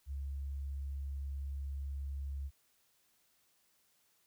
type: tone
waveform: sine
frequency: 69.3 Hz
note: C#2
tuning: in tune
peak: -37 dBFS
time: 0.06-2.51 s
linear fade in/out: 50 ms
effects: white hiss -73 dBFS RMS until 4.26 s